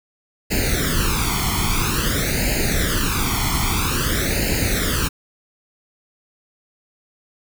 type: noise with flanger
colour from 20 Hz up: pink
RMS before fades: -20 dBFS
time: 0.5-5.09 s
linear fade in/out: 20 ms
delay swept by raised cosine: 0.43 to 0.93 ms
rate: 0.5 Hz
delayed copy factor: +0.9
effects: none